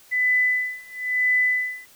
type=tone with tremolo; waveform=sine; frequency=2000 Hz; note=B6; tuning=21 cents sharp; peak=-16 dBFS; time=0.11-1.86 s; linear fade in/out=20 ms; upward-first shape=sine; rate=1 Hz; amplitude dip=95%; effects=white hiss -52 dBFS RMS until 1.95 s